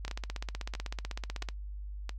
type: two click trains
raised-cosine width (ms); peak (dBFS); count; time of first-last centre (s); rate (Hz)
0.2; -21 / -20; 4 / 24; 0.08-2.093 / 0.05-1.488; 1.49 / 16
effects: noise-tail reverb RT60 0.1 s tail -19 dB re dry + added 50 Hz sine -38 dBFS peak until 2.18 s